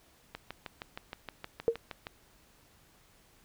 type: click train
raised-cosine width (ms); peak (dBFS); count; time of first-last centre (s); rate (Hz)
0.3; -23; 12; 0.35-2.069; 6.4
type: tone with exponential decay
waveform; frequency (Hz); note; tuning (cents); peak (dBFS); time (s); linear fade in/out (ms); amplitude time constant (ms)
sine; 462.4; A#4; -14; -18; 1.68-1.77; 0; 18
effects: pink hiss -63 dBFS RMS until 3.44 s